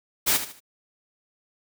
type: noise with echo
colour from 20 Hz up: white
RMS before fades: -21 dBFS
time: 0.26-0.38 s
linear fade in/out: 20 ms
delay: 75 ms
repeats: 3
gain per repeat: -10 dB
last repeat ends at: 0.605 s
effects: none